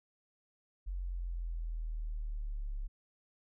sine exponential sweep, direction down, 45.91 to 34.59 Hz, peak -35 dBFS, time 0.86-2.88 s, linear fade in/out 20 ms, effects none

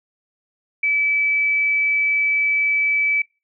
sine tone, 2302 Hz, D7, 35 cents flat, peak -16 dBFS, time 0.83-3.22 s, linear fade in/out 5 ms, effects noise-tail reverb RT60 0.3 s tail -25 dB re dry

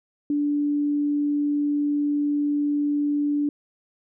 sine tone, 291.4 Hz, D4, 13 cents flat, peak -20 dBFS, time 0.3-3.49 s, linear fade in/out 2 ms, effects none

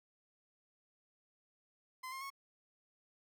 30% pulse tone with pitch steps, 1030 / 1063.2 / 1097.6 Hz, C6 / C6 / C#6, -28 / +27 / -17 cents, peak -40 dBFS, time 2.03-2.303 s, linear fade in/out 10 ms, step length 91 ms, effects none

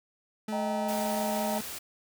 40% pulse tone, 216 Hz, A3, 32 cents flat, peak -31 dBFS, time 0.48-1.61 s, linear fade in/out 5 ms
sine chord, Eb major, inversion none, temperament equal, 622.3 / 784 / 932.3 Hz, Eb5 / G5 / Bb5, 0 / 0 / 0 cents, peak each -32 / -35 / -37 dBFS, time 0.52-1.59 s, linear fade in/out 10 ms
white noise, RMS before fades -39 dBFS, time 0.88-1.79 s, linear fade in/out 10 ms
effects none

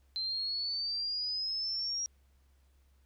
sine exponential sweep, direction up, 4092 to 5670 Hz, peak -32 dBFS, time 0.16-2.06 s, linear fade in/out 0 ms, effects added 67 Hz sine -63 dBFS peak until 3.05 s + pink hiss -75 dBFS RMS until 3.05 s

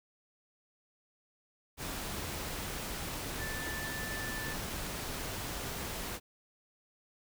sine tone in noise, 1760 Hz, A6, in tune, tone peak -40 dBFS, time 3.37-4.57 s, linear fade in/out 50 ms, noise pink, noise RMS -39 dBFS, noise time 1.77-6.2 s, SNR -4 dB, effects none

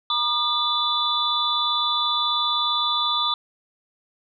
sine tone cluster, 956 / 1211 / 3521 / 3947 Hz, A#5 / D#6 / A7 / B7, +43 / -47 / 0 / -2 cents, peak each -29 / -25 / -23 / -27 dBFS, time 0.1-3.34 s, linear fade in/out 2 ms, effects none

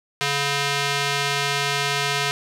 square tone with band-pass filter, 141.7 Hz, C#3, 38 cents sharp, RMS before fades -23 dBFS, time 0.21-2.31 s, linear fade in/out 0 ms, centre 3200 Hz, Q 0.72, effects none

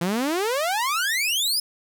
sawtooth exponential sweep, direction up, 164.81 to 5220 Hz, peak -18 dBFS, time 0.01-1.6 s, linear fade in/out 5 ms, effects none

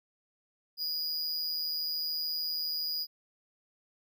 square tone with amplitude modulation, 4907 Hz, D#8, 25 cents flat, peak -29 dBFS, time 0.77-3.07 s, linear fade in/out 50 ms, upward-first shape sine, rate 159 Hz, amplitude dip 60%, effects none

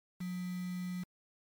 sine tone with quantisation, 180.4 Hz, F#3, 44 cents flat, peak -36 dBFS, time 0.2-1.04 s, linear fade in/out 10 ms, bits 8, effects MP3 96 kbps

